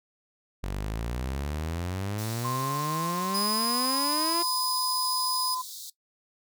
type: exponential sweep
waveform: sawtooth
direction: up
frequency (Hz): 46.25 to 348.5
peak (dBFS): -26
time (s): 0.63-4.43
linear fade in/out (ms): 10
type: high-pass noise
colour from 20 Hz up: pink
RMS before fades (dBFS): -41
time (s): 2.18-5.9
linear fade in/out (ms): 5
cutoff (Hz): 3600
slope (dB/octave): 96
type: tone with pitch glide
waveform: sine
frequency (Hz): 1053 to 1018.3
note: C6 to C6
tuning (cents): +11 to -47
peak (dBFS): -30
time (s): 2.44-5.62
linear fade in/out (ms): 10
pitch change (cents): -58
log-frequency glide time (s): 3.85-4.15
type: tone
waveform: sawtooth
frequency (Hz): 4993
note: D#8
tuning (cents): +5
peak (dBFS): -24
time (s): 3.34-5.55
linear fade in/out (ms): 10
effects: noise-tail reverb RT60 0.1 s tail -18 dB re dry